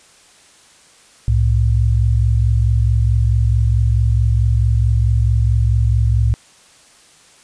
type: tone pair together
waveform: sine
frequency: 65.41 / 110 Hz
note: C2 / A2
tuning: 0 / 0 cents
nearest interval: major sixth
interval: 900 cents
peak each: -14 dBFS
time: 1.28-6.34 s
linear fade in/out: 0 ms
effects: white hiss -48 dBFS RMS until 7.43 s + resampled to 22050 Hz